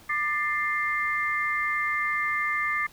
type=tone cluster; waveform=sine; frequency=1192 / 1769 / 2097 Hz; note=D6 / A6 / C7; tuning=+25 / +9 / +3 cents; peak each=-29 / -30 / -27 dBFS; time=0.09-2.87 s; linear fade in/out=10 ms; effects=pink hiss -53 dBFS RMS until 2.92 s